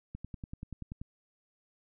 click train, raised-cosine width 5 ms, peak -28 dBFS, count 10, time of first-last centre 0.15-1.015 s, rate 10.4 Hz, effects none

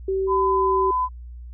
sine tone with pitch glide, 384.3 to 381.6 Hz, G4 to G4, -34 to -47 cents, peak -20 dBFS, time 0.08-0.91 s, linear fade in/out 5 ms, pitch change -13 cents, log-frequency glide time 0.4-0.74 s
sine tone, 1009 Hz, B5, 37 cents sharp, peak -19 dBFS, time 0.27-1.09 s, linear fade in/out 50 ms
effects added 60 Hz sine -35 dBFS peak until 1.53 s

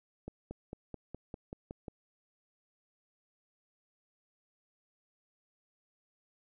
accelerating click train, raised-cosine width 2 ms, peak -28 dBFS, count 9, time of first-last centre 0.28-1.882 s, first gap 230 ms, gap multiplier 0.96, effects none

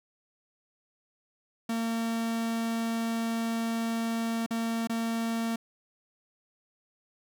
45% pulse tone with dropouts, 228.4 Hz, A#3, 35 cents flat, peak -28 dBFS, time 1.69-5.56 s, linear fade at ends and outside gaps 5 ms, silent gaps 4.463-4.507 / 4.873-4.895 s, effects none

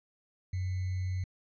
sine tone with sample-and-hold, 92.5 Hz, F#2, in tune, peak -30 dBFS, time 0.53-1.24 s, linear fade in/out 5 ms, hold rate 2100 Hz, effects resampled to 16000 Hz

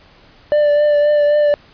triangle tone with vibrato, 590 Hz, D5, 8 cents sharp, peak -8 dBFS, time 0.52-1.54 s, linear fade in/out 0 ms, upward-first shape triangle, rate 3.8 Hz, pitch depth 23 cents each way, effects pink hiss -47 dBFS RMS until 1.73 s + resampled to 11025 Hz

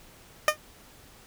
15% pulse tone with exponential decay, 609 Hz, D#5, 37 cents flat, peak -8 dBFS, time 0.48-0.57 s, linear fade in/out 1 ms, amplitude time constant 18 ms, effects pink hiss -53 dBFS RMS until 1.26 s

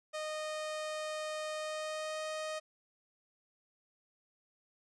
sawtooth tone with pitch glide, 617 to 622.4 Hz, D#5 to D#5, -15 to 0 cents, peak -33 dBFS, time 0.13-2.6 s, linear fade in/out 20 ms, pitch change +15 cents, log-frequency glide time 1.55-2.21 s, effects resampled to 22050 Hz

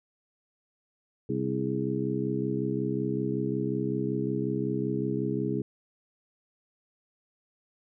harmonic tone with a mistuned harmonic, 65.4 Hz, C2, in tune, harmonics 2 / 3 / 4 / 5 / 6, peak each -33 / -33 / -33 / -33 / -33 dBFS, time 1.29-5.62 s, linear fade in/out 5 ms, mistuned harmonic 6, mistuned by +91 cents, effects none

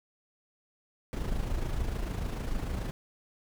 brown noise with amplitude modulation, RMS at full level -30 dBFS, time 1.13-2.91 s, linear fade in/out 0 ms, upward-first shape sine, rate 26.8 Hz, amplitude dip 50%, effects none

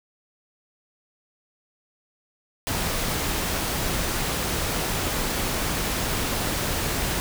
pink noise, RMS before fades -26 dBFS, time 2.67-7.2 s, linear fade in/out 0 ms, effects none

